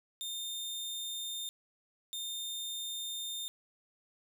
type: tone bursts at uneven times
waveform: sawtooth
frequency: 3630 Hz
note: A#7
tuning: 47 cents flat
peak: -34 dBFS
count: 2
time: 0.21-1.49 / 2.13-3.48 s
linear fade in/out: 0 ms
effects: none